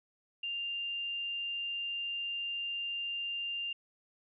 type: tone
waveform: sine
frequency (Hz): 2794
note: F7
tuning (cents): 0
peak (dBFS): -34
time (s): 0.43-3.73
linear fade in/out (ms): 5
effects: none